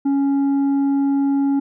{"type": "tone with tanh clipping", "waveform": "sine", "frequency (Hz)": 277.7, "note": "C#4", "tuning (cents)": 3, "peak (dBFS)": -16, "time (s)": [0.05, 1.6], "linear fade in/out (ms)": 10, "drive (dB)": 5, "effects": []}